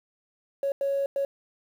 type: tone bursts at uneven times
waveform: triangle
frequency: 554.4 Hz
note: C#5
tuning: in tune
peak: -20 dBFS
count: 3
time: 0.63-0.72 / 0.81-1.06 / 1.16-1.25 s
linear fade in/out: 2 ms
effects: tanh soft clip ceiling -21 dBFS + 9-bit